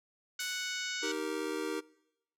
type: harmonic tone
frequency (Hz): 740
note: F#5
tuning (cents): 0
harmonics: 2 / 3 / 4 / 5 / 6 / 7 / 8 / 9 / 10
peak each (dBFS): -40 / -42 / -43 / -44 / -45 / -45 / -46 / -47 / -47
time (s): 0.39-1.12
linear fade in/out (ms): 5
type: noise with exponential decay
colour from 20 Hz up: blue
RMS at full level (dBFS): -40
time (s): 0.4-1.32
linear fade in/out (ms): 0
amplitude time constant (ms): 200
type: chord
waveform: square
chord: Eb major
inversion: none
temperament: just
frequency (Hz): 311.1 / 388.9 / 466.7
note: Eb4 / G4 / Bb4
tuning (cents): 0 / -14 / +2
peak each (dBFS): -39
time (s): 1.02-1.81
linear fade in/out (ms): 20
effects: noise-tail reverb RT60 0.9 s tail -23 dB re dry + low-pass 12000 Hz 12 dB/octave